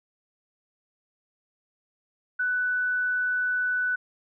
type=tone; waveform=sine; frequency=1491 Hz; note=F#6; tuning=13 cents sharp; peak=-23 dBFS; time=2.39-3.96 s; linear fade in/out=10 ms; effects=none